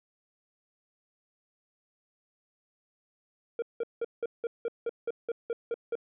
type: tone bursts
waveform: triangle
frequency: 466.2 Hz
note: A#4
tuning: in tune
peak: -26 dBFS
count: 12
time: 3.59-5.954 s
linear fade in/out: 2 ms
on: 32 ms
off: 180 ms
effects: resampled to 8000 Hz